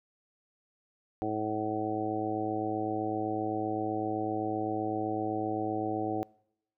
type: harmonic tone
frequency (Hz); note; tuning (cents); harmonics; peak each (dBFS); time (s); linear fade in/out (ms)
107.8; A2; -35; 1 / 2 / 3 / 4 / 5 / 6 / 7; -41 / -42 / -33 / -38 / -39 / -42 / -35; 1.22-6.23; 0
effects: noise-tail reverb RT60 0.8 s tail -26 dB re dry